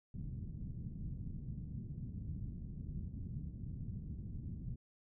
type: low-pass noise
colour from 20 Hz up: white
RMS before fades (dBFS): -44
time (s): 0.14-4.76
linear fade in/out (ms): 5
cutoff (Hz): 180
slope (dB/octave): 24
effects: none